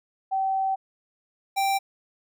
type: tone pair in turn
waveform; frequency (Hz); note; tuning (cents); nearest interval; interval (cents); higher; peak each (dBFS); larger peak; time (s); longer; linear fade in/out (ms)
sine / square; 770 / 783.5; G5 / G5; -31 / -1; unison; 30; second; -22; neither; 0.31-0.76 / 1.56-1.79; first; 20
effects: none